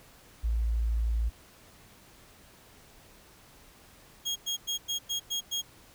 sine tone, 56.5 Hz, A1, 47 cents sharp, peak -25 dBFS, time 0.43-1.3 s, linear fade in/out 20 ms
30% pulse tone bursts, 3269 Hz, G#7, 28 cents flat, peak -26 dBFS, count 7, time 4.25-5.62 s, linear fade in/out 20 ms, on 110 ms, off 100 ms
effects pink hiss -56 dBFS RMS until 5.94 s

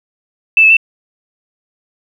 sine tone with pitch steps, 2641 / 2604 / 2671 Hz, E7 / E7 / E7, +3 / -22 / +22 cents, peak -4 dBFS, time 0.57-0.768 s, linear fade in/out 2 ms, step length 66 ms, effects 7-bit

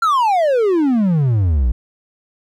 triangle exponential sweep, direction down, 1396.9 to 55 Hz, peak -10 dBFS, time 0.02-1.72 s, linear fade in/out 5 ms, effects none

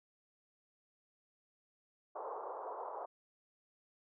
white band-pass noise, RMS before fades -44 dBFS, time 2.15-3.06 s, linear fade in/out 10 ms, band 410 to 1100 Hz, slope 48 dB/octave, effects none

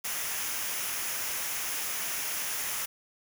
white noise with comb filter, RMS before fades -33 dBFS, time 0.04-2.86 s, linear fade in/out 10 ms, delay 0.24 ms, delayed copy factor -0.5, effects none

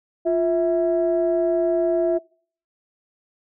sine tone pair together, 349.2 / 654.8 Hz, F4 / E5, 0 / -12 cents, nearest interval major seventh, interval 1088 cents, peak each -19 dBFS, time 0.25-2.19 s, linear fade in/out 20 ms, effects noise-tail reverb RT60 0.5 s tail -25 dB re dry + tanh soft clip ceiling -11 dBFS

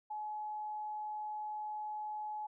sine tone, 849 Hz, G#5, 38 cents sharp, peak -38 dBFS, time 0.1-2.47 s, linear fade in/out 10 ms, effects none

